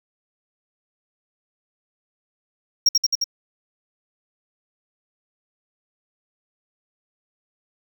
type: tone with echo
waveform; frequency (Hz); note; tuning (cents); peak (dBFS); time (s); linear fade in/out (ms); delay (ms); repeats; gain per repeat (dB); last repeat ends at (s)
triangle; 5588; F8; 0; -10; 2.86-2.89; 5; 88; 4; -2; 3.242
effects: none